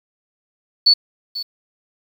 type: tone with echo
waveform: sine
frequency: 4449 Hz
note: C#8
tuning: 5 cents sharp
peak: -8 dBFS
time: 0.86-0.94 s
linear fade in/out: 10 ms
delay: 490 ms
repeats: 1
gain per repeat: -15 dB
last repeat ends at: 1.43 s
effects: 7-bit